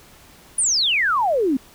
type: exponential sweep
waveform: sine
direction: down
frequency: 9956 to 247 Hz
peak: -16 dBFS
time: 0.58-1.57 s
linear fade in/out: 5 ms
effects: pink hiss -48 dBFS RMS until 1.74 s